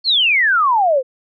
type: exponential sweep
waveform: sine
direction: down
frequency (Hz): 4478 to 493.9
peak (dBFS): -11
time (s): 0.04-1.03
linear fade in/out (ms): 50
effects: none